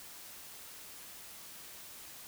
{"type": "silence", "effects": ["white hiss -50 dBFS RMS until 2.27 s"]}